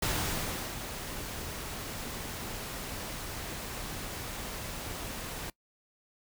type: noise with ADSR envelope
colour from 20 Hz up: pink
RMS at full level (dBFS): -30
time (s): 0.02-5.5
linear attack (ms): 6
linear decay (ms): 710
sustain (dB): -9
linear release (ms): 3
effects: noise-tail reverb RT60 0.1 s tail -22 dB re dry